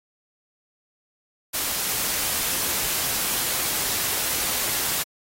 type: noise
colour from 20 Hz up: white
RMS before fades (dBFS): -25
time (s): 1.53-5.04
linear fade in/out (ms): 20
effects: AAC 48 kbps